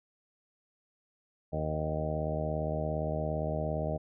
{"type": "harmonic tone with a mistuned harmonic", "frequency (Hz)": 77.4, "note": "D#2", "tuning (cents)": -9, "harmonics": [1, 2, 3, 4, 5, 6, 7, 8, 9, 10], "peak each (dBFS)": [-37, -35, -42, -43, -45, -40, -43, -35, -46, -43], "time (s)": [1.52, 3.98], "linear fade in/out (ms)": 20, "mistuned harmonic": 9, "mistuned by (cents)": -17, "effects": []}